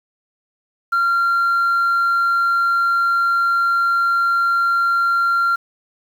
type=tone; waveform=sine; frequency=1380 Hz; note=F6; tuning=21 cents flat; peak=-12 dBFS; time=0.92-5.56 s; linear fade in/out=10 ms; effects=tanh soft clip ceiling -12 dBFS + 7-bit